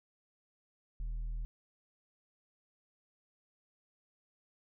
sine tone with tanh clipping, 40.06 Hz, E1, 49 cents flat, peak -36 dBFS, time 1-1.45 s, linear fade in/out 0 ms, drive 4 dB, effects none

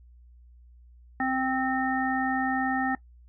harmonic tone, 261.6 Hz, C4, in tune, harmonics 1 / 3 / 5 / 7, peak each -28 / -28 / -35 / -31 dBFS, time 1.2-2.95 s, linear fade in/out 2 ms, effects noise-tail reverb RT60 0.1 s tail -19 dB re dry + added 60 Hz sine -50 dBFS peak until 3.28 s

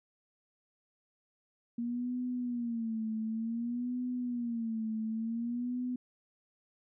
sine tone with vibrato, 234 Hz, A#3, 7 cents sharp, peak -32 dBFS, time 1.78-5.96 s, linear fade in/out 5 ms, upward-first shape sine, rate 0.55 Hz, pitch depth 110 cents each way, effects none

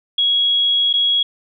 sine tone with dropouts, 3322 Hz, G#7, in tune, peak -13 dBFS, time 0.18-1.23 s, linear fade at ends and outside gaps 5 ms, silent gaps 0.93-0.937 s, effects none

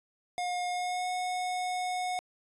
square tone with pitch glide, 716 to 729.4 Hz, F5 to F#5, +43 to -25 cents, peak -31 dBFS, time 0.38-2.19 s, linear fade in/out 0 ms, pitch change +32 cents, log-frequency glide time 0.69-1.08 s, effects resampled to 24000 Hz

